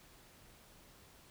silence, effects pink hiss -61 dBFS RMS until 1.3 s

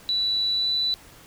sine tone with pitch glide, 3951 to 3974 Hz, B7 to B7, 0 to +10 cents, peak -21 dBFS, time 0.09-0.94 s, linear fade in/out 0 ms, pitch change +10 cents, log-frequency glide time 0.54-0.69 s, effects pink hiss -49 dBFS RMS until 1.26 s

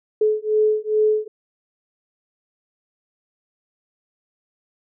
sine beating tone pair, 427.8 / 430.2 Hz, A4 / A4, -49 / -39 cents, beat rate 2.4 Hz, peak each -19 dBFS, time 0.21-1.28 s, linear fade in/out 5 ms, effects none

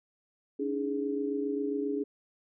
sine chord, C# suspended second, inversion none, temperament equal with one note detuned, 283.7 / 311.1 / 415.3 Hz, C#4 / D#4 / G#4, +40 / 0 / 0 cents, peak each -32 / -38 / -32 dBFS, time 0.59-2.04 s, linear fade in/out 10 ms, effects none

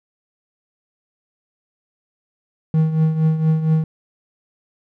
triangle tone with tremolo, 158.4 Hz, D#3, 31 cents sharp, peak -9 dBFS, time 2.74-3.84 s, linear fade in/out 2 ms, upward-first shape triangle, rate 4.3 Hz, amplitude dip 70%, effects none

